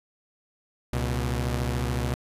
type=tone pair together; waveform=sawtooth; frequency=67.57 / 121.3 Hz; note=C#2 / B2; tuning=-44 / -31 cents; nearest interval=minor seventh; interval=1013 cents; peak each=-24 dBFS; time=0.93-2.14 s; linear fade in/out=0 ms; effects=resampled to 32000 Hz + 10-bit